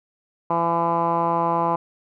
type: tone with low-pass filter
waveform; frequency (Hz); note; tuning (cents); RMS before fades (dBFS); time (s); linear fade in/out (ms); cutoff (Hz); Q
10% pulse; 168.6; E3; +39; -21; 0.5-1.76; 5; 1000; 4.4
effects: none